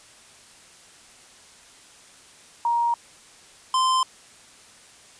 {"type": "tone pair in turn", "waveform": ["sine", "square"], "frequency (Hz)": [941, 1037.3], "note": ["A#5", "C6"], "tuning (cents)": [16, -15], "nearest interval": "major second", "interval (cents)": 169, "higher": "second", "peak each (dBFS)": -19, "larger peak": "neither", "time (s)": [[2.65, 2.94], [3.74, 4.03]], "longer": "neither", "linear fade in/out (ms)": 2, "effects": ["white hiss -50 dBFS RMS until 5.19 s", "resampled to 22050 Hz"]}